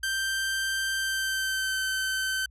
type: tone with pitch glide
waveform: sawtooth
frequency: 1568 to 1538.4 Hz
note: G6 to G6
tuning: 0 to -33 cents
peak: -23 dBFS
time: 0.03-2.46 s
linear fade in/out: 5 ms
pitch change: -33 cents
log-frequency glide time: 0.96-1.8 s
effects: added 60 Hz sine -51 dBFS peak until 2.5 s + resampled to 32000 Hz